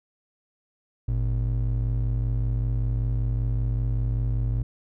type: ring-modulated tone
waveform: triangle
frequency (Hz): 83.9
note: E2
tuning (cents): +31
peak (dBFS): -17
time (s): 1.08-4.63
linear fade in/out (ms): 5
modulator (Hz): 32.6
effects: none